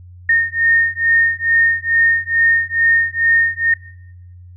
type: beating tone pair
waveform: sine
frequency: 1835 / 1837.3 Hz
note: A#6 / A#6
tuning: -28 / -26 cents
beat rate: 2.3 Hz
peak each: -15 dBFS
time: 0.29-3.74 s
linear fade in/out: 5 ms
effects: noise-tail reverb RT60 0.9 s tail -21 dB re dry + added 89 Hz sine -36 dBFS peak until 4.56 s